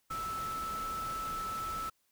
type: tone in noise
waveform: sine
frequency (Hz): 1314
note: E6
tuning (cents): -6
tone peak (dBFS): -35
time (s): 0.1-1.9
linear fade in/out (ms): 10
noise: pink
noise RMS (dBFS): -45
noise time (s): 0.1-1.9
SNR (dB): +7
effects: white hiss -75 dBFS RMS until 2.11 s